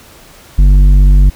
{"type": "tone with tanh clipping", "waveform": "triangle", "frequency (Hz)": 48.15, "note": "G1", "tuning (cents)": -30, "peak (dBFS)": -4, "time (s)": [0.58, 1.3], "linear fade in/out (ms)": 10, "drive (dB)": 13, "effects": ["pink hiss -39 dBFS RMS until 1.35 s"]}